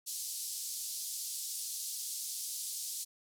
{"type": "band-pass noise", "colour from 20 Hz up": "white", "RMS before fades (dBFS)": -40, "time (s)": [0.06, 3.05], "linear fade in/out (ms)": 20, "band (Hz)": [4300, 12000], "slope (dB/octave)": 24, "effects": []}